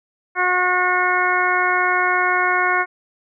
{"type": "harmonic tone", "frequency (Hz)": 362.7, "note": "F#4", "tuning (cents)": -34, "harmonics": [1, 2, 3, 4, 5, 6], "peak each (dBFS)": [-26, -23, -21, -20, -24, -23], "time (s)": [0.35, 2.86], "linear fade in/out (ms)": 50, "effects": []}